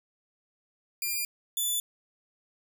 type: tone pair in turn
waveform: 5% pulse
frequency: 2401 / 3487 Hz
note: D7 / A7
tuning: +38 / -16 cents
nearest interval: tritone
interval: 646 cents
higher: second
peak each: -19 / -19 dBFS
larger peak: neither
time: 1.02-1.25 / 1.57-1.8 s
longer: neither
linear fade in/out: 2 ms
effects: none